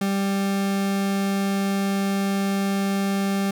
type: tone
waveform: 40% pulse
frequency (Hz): 196.8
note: G3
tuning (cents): +7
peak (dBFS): -20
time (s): 0.01-3.51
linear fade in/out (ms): 5
effects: none